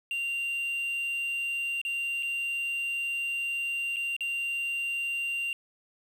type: tone with dropouts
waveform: triangle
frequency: 2771 Hz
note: F7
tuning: 14 cents flat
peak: -27 dBFS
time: 0.11-5.53 s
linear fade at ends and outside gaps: 1 ms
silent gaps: 1.815-1.85 / 2.226-2.23 / 3.961-3.967 / 4.165-4.207 s
effects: 9-bit